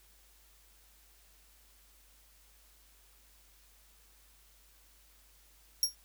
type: tone with exponential decay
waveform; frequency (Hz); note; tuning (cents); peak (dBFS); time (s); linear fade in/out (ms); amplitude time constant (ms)
sawtooth; 5588; F8; 0; -19; 5.83-5.95; 1; 24
effects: added 50 Hz sine -64 dBFS peak until 6.04 s + white hiss -64 dBFS RMS until 6.04 s